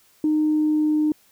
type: tone with pitch glide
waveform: sine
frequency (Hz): 306.8 to 304.7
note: D#4 to D#4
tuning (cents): -24 to -36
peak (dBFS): -16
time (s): 0.24-1.12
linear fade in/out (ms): 2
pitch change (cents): -12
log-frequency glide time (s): 0.42-0.98
effects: tanh soft clip ceiling -12 dBFS + white hiss -58 dBFS RMS until 1.31 s